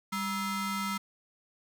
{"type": "ring-modulated tone", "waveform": "30% pulse", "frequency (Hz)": 756, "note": "F#5", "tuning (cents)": 37, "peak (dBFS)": -25, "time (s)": [0.12, 0.98], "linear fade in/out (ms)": 10, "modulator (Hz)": 557, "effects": []}